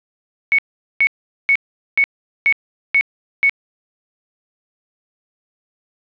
sine tone bursts, 2217 Hz, C#7, in tune, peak -10 dBFS, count 7, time 0.52-3.495 s, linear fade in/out 0 ms, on 65 ms, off 420 ms, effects resampled to 11025 Hz + 7-bit

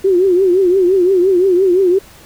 sine tone with vibrato, 370 Hz, F#4, in tune, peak -8 dBFS, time 0.04-1.99 s, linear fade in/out 10 ms, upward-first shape triangle, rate 5.8 Hz, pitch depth 130 cents each way, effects pink hiss -41 dBFS RMS until 2.25 s

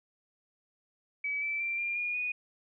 sine tone with pitch steps, 2285 / 2321 / 2357 / 2394 / 2432 / 2470 Hz, D7 / D7 / D7 / D7 / D#7 / D#7, -48 / -21 / +6 / +33 / -40 / -13 cents, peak -30 dBFS, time 1.24-2.32 s, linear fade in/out 5 ms, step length 180 ms, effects none

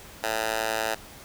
10% pulse tone with high-pass filter, 110.7 Hz, A2, 11 cents sharp, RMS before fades -28 dBFS, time 0.23-0.95 s, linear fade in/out 10 ms, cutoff 780 Hz, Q 1.2, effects pink hiss -46 dBFS RMS until 1.24 s

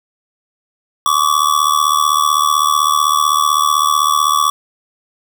square tone with amplitude modulation, 1141 Hz, C#6, 50 cents sharp, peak -8 dBFS, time 1.06-4.5 s, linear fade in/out 0 ms, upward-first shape sine, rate 75.8 Hz, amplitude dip 85%, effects none

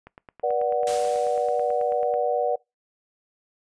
click train, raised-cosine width 0.5 ms, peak -28 dBFS, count 20, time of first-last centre 0.07-2.14 s, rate 9.18 Hz
sine chord, B minor, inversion none, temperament equal with one note detuned, 483.2 / 587.3 / 740 Hz, B4 / D5 / F#5, -38 / 0 / 0 cents, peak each -25 dBFS, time 0.43-2.56 s, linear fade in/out 10 ms
white noise with exponential decay, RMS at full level -32 dBFS, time 0.87-2.12 s, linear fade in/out 1 ms, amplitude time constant 270 ms
effects noise-tail reverb RT60 0.2 s tail -23 dB re dry + resampled to 22050 Hz

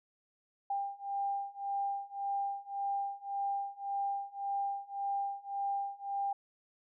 sine beating tone pair, 796 / 797.8 Hz, G5 / G5, +26 / +30 cents, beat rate 1.8 Hz, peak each -37 / -36 dBFS, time 0.7-6.33 s, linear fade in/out 5 ms, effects none

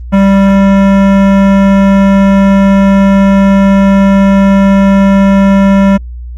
sine tone with hard clipping, 196 Hz, G3, in tune, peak -5 dBFS, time 0.12-5.98 s, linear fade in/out 20 ms, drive 17 dB, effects added 60 Hz sine -20 dBFS peak until 6.37 s + Opus 24 kbps

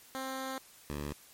10% pulse tone pair in turn, 264.1 / 72.9 Hz, C4 / D2, +16 / -12 cents, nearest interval octave + minor seventh, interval 2228 cents, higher first, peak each -28 dBFS, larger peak neither, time 0.15-0.58 / 0.9-1.13 s, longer first, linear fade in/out 0 ms, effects white hiss -57 dBFS RMS until 1.33 s + MP3 64 kbps

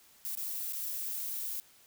violet noise with dropouts, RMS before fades -37 dBFS, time 0.25-1.6 s, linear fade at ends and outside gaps 0 ms, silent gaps 0.352-0.373 / 0.724-0.732 s, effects white hiss -61 dBFS RMS until 1.86 s

